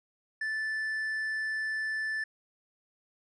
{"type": "tone with hard clipping", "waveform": "triangle", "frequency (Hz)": 1755, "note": "A6", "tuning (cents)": -5, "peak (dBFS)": -31, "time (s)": [0.41, 2.24], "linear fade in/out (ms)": 5, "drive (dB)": 6, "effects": ["resampled to 24000 Hz"]}